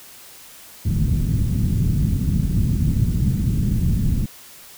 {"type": "low-pass noise", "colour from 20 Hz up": "white", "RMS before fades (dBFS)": -19, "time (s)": [0.85, 4.26], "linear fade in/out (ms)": 5, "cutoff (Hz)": 180, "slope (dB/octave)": 24, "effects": ["white hiss -43 dBFS RMS until 4.77 s"]}